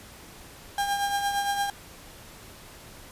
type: tone with tremolo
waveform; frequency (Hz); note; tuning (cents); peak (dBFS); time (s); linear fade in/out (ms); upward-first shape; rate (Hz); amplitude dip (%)
35% pulse; 804; G5; +44; -21; 0.78-1.7; 2; triangle; 8.7; 55
effects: pink hiss -47 dBFS RMS until 3.11 s + resampled to 32000 Hz